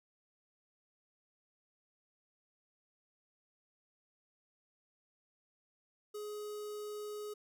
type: tone with notch filter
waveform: square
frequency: 419.2 Hz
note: G#4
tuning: 16 cents sharp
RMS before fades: -43 dBFS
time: 6.14-7.34 s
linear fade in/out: 10 ms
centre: 2200 Hz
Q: 0.97
effects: none